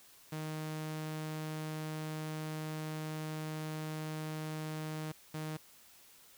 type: tone bursts at uneven times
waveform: sawtooth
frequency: 155.56 Hz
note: D#3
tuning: in tune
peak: -34 dBFS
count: 2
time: 0.32-5.12 / 5.34-5.57 s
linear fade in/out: 5 ms
effects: white hiss -60 dBFS RMS until 6.37 s